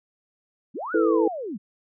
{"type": "linear two-way sweep", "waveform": "sine", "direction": "up then down", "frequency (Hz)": [162.1, 1500, 168.1], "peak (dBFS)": -29, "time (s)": [0.74, 1.58], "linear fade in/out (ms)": 20, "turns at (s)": 0.93}
{"type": "chord", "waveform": "sine", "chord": "E suspended fourth", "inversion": "none", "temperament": "equal", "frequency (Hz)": [329.6, 440, 493.9], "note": ["E4", "A4", "B4"], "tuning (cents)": [0, 0, 0], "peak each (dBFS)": [-21, -21, -24], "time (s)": [0.94, 1.28], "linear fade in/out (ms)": 5}
{"effects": []}